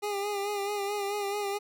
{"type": "tone with vibrato", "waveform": "25% pulse", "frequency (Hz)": 406.1, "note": "G#4", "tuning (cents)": -39, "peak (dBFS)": -26, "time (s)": [0.02, 1.59], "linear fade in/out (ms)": 20, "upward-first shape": "sine", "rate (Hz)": 4.6, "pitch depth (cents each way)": 44, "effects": []}